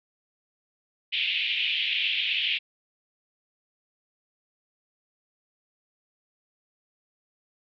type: band-pass noise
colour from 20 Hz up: pink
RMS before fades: -27 dBFS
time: 1.12-2.59 s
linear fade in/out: 20 ms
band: 2400 to 3400 Hz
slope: 48 dB/octave
effects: none